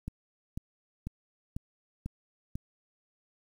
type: click train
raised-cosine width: 5 ms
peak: -23 dBFS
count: 6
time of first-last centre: 0.08-2.555 s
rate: 2.02 Hz
effects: 9-bit